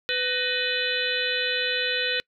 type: harmonic tone with a mistuned harmonic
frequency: 500 Hz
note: B4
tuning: 21 cents sharp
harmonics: 1 / 3 / 4 / 5 / 6 / 7 / 8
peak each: -31 / -31 / -31 / -31 / -31 / -31 / -31 dBFS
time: 0.09-2.2 s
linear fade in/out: 0 ms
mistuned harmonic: 4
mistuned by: -120 cents
effects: noise-tail reverb RT60 0.1 s tail -26 dB re dry